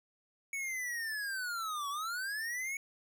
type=linear two-way sweep; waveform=square; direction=down then up; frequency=2236 to 1108.7 to 2236 Hz; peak=-36 dBFS; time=0.53-2.77 s; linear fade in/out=2 ms; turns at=1.89 s; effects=none